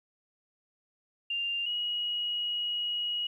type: tone pair in turn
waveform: sine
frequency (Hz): 2794 / 2900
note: F7 / F#7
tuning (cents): 0 / -35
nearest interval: minor second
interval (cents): 65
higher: second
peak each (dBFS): -29 / -29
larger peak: neither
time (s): 1.3-1.66 / 1.66-3.27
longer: second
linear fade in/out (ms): 5
effects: 11-bit